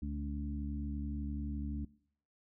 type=harmonic tone with a mistuned harmonic; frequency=71.8 Hz; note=D2; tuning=39 cents flat; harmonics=1 / 2 / 3 / 4; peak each=-38 / -47 / -41 / -44 dBFS; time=0.02-1.85 s; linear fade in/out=5 ms; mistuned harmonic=2; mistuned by=+37 cents; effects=noise-tail reverb RT60 0.6 s tail -21 dB re dry

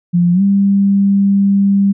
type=tone with pitch glide; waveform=sine; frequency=174.61 to 198.27 Hz; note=F3 to G3; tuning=0 to +20 cents; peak=-8 dBFS; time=0.13-1.93 s; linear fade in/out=20 ms; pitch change=+220 cents; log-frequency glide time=0.33-0.42 s; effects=none

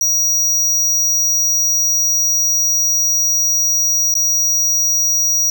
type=tone with dropouts; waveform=square; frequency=5760 Hz; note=F#8; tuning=47 cents flat; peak=-13 dBFS; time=0.01-5.5 s; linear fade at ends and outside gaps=2 ms; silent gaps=4.141-4.152 s; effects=none

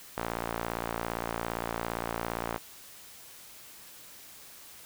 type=tone with band-pass filter; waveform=sawtooth; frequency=57.5 Hz; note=A#1; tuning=23 cents flat; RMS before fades=-35 dBFS; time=0.17-2.58 s; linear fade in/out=5 ms; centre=1000 Hz; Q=0.89; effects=white hiss -50 dBFS RMS until 4.85 s

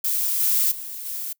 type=noise with level steps; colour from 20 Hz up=violet; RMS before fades=-23 / -20 / -34 / -30 dBFS; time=0.04-1.33 s; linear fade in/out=5 ms; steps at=0.4 / 0.71 / 1.05 s; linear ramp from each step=10 ms; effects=noise-tail reverb RT60 0.1 s tail -25 dB re dry

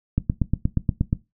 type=click train; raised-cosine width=5 ms; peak=-7 dBFS; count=9; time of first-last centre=0.18-1.129 s; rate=8.43 Hz; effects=noise-tail reverb RT60 0.2 s tail -17 dB re dry

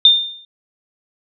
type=tone with exponential decay; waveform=sine; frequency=3614 Hz; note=A7; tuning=46 cents sharp; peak=-3 dBFS; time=0.05-0.45 s; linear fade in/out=2 ms; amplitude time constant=86 ms; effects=none

